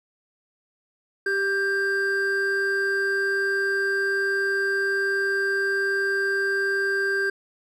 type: tone pair together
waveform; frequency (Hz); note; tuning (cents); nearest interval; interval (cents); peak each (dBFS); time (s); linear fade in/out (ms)
triangle; 392 / 1585.3; G4 / G6; 0 / +19; 2 octaves; 2419; -24 / -21; 1.26-7.3; 5
effects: none